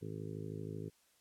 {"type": "harmonic tone", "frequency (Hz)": 52.9, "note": "G#1", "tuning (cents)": 33, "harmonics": [2, 3, 4, 5, 6, 7, 8, 9], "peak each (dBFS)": [-46, -45, -54, -50, -54, -50, -49, -56], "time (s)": [0.01, 0.9], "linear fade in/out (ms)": 20, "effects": ["white hiss -71 dBFS RMS until 1.2 s", "low-pass 12000 Hz 12 dB/octave"]}